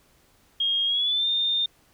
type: tone with pitch glide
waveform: sine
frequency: 3248 to 3625 Hz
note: G#7 to A#7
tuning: -39 to -49 cents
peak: -21 dBFS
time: 0.6-1.66 s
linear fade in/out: 5 ms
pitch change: +190 cents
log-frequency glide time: 0.86-1.28 s
effects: pink hiss -61 dBFS RMS until 1.93 s